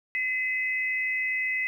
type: tone pair together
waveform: sine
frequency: 2033 / 2562 Hz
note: B6 / E7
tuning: +50 / -50 cents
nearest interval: major third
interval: 400 cents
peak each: -26 / -32 dBFS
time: 0.15-1.67 s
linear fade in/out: 0 ms
effects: 10-bit